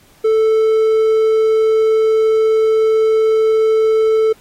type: tone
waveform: triangle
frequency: 440 Hz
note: A4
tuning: in tune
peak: -8 dBFS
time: 0.24-4.33 s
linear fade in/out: 10 ms
effects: pink hiss -50 dBFS RMS until 4.4 s + AAC 48 kbps